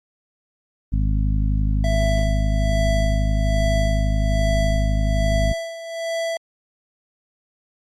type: harmonic tone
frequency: 51.8 Hz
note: G#1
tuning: 4 cents flat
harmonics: 1 / 2 / 3 / 4 / 5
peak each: -18 / -24 / -28 / -30 / -32 dBFS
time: 0.92-5.53 s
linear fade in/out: 10 ms
type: tone with tremolo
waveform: square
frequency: 663 Hz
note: E5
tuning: 10 cents sharp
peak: -22 dBFS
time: 1.84-6.37 s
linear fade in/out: 2 ms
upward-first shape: sine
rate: 1.2 Hz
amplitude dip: 70%
effects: low-pass 8000 Hz 12 dB/octave + Opus 32 kbps